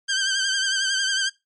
15% pulse tone with vibrato, 1568 Hz, G6, in tune, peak -14 dBFS, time 0.08-1.3 s, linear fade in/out 20 ms, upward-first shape triangle, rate 11 Hz, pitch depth 59 cents each way, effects noise-tail reverb RT60 0.2 s tail -21 dB re dry + MP3 48 kbps

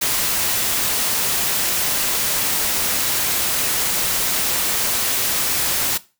white noise, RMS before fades -20 dBFS, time 0.01-5.98 s, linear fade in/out 10 ms, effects noise-tail reverb RT60 0.3 s tail -18 dB re dry

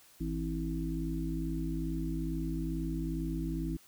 harmonic tone with a mistuned harmonic, 54 Hz, A1, 32 cents flat, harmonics 1 / 3 / 5 / 6, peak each -36 / -37 / -39 / -38 dBFS, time 0.2-3.77 s, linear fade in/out 10 ms, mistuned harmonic 5, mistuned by -54 cents, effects white hiss -60 dBFS RMS until 3.87 s

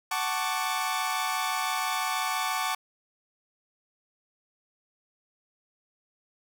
sawtooth chord, D major seventh, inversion first, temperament equal with one note detuned, 746 / 880 / 1108.7 / 1174.7 Hz, F#5 / A5 / C#6 / D6, +14 / 0 / 0 / 0 cents, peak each -29 dBFS, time 0.11-2.75 s, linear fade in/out 5 ms, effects none

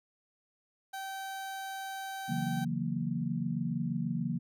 30% pulse tone, 774 Hz, G5, 22 cents flat, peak -35 dBFS, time 0.93-2.65 s, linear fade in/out 10 ms
sine chord, F# dominant seventh, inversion second, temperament equal, 138.59 / 164.81 / 185 / 233.1 Hz, C#3 / E3 / F#3 / A#3, 0 / 0 / 0 / 0 cents, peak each -37 / -35 / -37 / -35 dBFS, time 2.28-4.39 s, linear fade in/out 20 ms
effects none

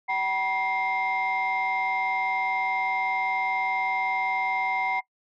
sine tone cluster, 761 / 965 / 2105 Hz, F#5 / B5 / C7, +48 / -40 / +10 cents, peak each -27 dBFS, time 0.08-5.01 s, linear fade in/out 20 ms, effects noise-tail reverb RT60 0.1 s tail -21 dB re dry + tanh soft clip ceiling -18 dBFS

